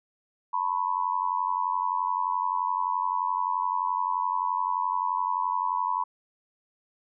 sine tone with amplitude modulation, 987.8 Hz, B5, in tune, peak -20 dBFS, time 0.53-6.04 s, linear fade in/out 10 ms, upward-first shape sine, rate 91.6 Hz, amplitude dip 100%, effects none

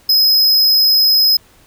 square tone, 5090 Hz, D#8, 39 cents sharp, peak -9 dBFS, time 0.09-1.37 s, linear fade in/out 5 ms, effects pink hiss -49 dBFS RMS until 1.66 s

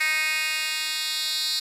10% pulse tone with high-pass filter sweep, 311.1 Hz, D#4, in tune, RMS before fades -26 dBFS, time 0-1.6 s, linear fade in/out 10 ms, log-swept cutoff 2200 to 4000 Hz, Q 4.3, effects resampled to 32000 Hz + 7-bit

